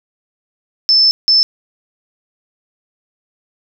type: tone bursts at uneven times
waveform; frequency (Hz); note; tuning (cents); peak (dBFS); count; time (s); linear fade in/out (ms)
sine; 5274; E8; 0; -7; 2; 0.89-1.11 / 1.28-1.43; 0
effects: none